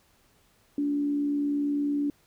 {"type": "tone with frequency modulation", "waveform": "sine", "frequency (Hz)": 288.4, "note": "D4", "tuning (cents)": -31, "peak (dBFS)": -24, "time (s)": [0.78, 2.1], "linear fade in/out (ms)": 2, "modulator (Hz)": 68.6, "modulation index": 0.22, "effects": ["pink hiss -64 dBFS RMS until 2.26 s"]}